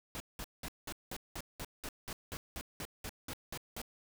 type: noise bursts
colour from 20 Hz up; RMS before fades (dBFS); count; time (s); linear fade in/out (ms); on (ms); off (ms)
pink; -42; 16; 0.15-3.816; 0; 51; 190
effects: none